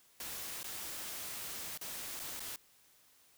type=noise with dropouts; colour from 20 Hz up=white; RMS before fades=-43 dBFS; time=0.2-2.56 s; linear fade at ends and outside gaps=2 ms; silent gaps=0.631-0.642 / 1.776-1.812 / 2.194-2.198 / 2.396-2.403 s; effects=white hiss -66 dBFS RMS until 3.37 s